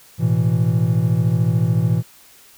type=chord; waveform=triangle; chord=A suspended second; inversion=none; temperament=just; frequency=110 / 123.75 / 165 Hz; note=A2 / B2 / E3; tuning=0 / +4 / +2 cents; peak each=-17 dBFS; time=0.18-2.03 s; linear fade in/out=50 ms; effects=white hiss -48 dBFS RMS until 2.57 s